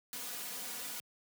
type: noise with comb filter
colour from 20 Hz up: white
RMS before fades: -42 dBFS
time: 0.13-1 s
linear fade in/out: 0 ms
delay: 4.1 ms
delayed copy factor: +0.9
effects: high-pass 100 Hz 12 dB/octave

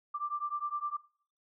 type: beating tone pair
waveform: sine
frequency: 1174.7 / 1184.5 Hz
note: D6 / D6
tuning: 0 / +14 cents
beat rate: 9.8 Hz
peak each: -36 / -36 dBFS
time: 0.14-0.97 s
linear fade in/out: 10 ms
effects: noise-tail reverb RT60 0.5 s tail -20 dB re dry

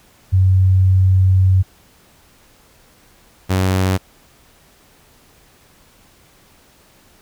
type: tone pair in turn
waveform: sine / sawtooth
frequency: 93.9 / 93.9 Hz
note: F#2 / F#2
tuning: +26 / +26 cents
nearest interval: unison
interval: 0 cents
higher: neither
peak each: -9 / -10 dBFS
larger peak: first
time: 0.32-1.63 / 3.49-3.98 s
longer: first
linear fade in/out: 20 ms
effects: pink hiss -51 dBFS RMS until 7.21 s

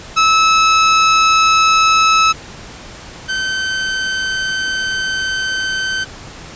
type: tone pair in turn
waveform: sawtooth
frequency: 1300 / 1538.8 Hz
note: E6 / G6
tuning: -24 / -33 cents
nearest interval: minor third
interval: 291 cents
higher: second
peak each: -5 / -13 dBFS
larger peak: first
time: 0.16-2.33 / 3.28-6.05 s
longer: second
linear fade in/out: 20 ms
effects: pink hiss -34 dBFS RMS until 6.55 s + resampled to 16000 Hz

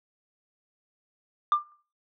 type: tone with exponential decay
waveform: sine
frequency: 1191 Hz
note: D6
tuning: 24 cents sharp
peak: -14 dBFS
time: 1.52-1.72 s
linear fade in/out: 1 ms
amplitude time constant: 43 ms
effects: noise-tail reverb RT60 0.4 s tail -19 dB re dry + tanh soft clip ceiling -16 dBFS

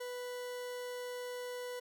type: tone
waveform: 40% pulse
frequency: 493.9 Hz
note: B4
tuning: in tune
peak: -39 dBFS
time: 0-1.8 s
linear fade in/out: 10 ms
effects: none

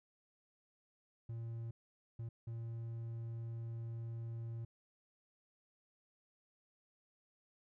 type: tone bursts at uneven times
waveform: triangle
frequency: 115.2 Hz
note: A#2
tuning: 20 cents flat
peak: -39 dBFS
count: 3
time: 1.29-1.71 / 2.19-2.29 / 2.47-4.65 s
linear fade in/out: 5 ms
effects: none

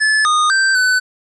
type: tone with pitch steps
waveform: square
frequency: 1730 / 1231 / 1563 / 1506 Hz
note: A6 / D#6 / G6 / F#6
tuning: -30 / -19 / -6 / +30 cents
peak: -12 dBFS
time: 0-1 s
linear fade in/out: 20 ms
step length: 250 ms
effects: resampled to 22050 Hz + 9-bit

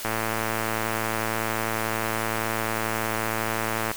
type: click train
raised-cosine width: 0.5 ms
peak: -11 dBFS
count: 430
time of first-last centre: 0.05-3.915 s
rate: 111 Hz
effects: white hiss -36 dBFS RMS until 3.96 s

